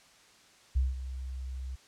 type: tone with ADSR envelope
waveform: sine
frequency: 65 Hz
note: C2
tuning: 11 cents flat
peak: -22 dBFS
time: 0.75-1.76 s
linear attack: 17 ms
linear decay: 180 ms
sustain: -13 dB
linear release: 14 ms
effects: white hiss -59 dBFS RMS until 1.87 s + low-pass 7000 Hz 12 dB/octave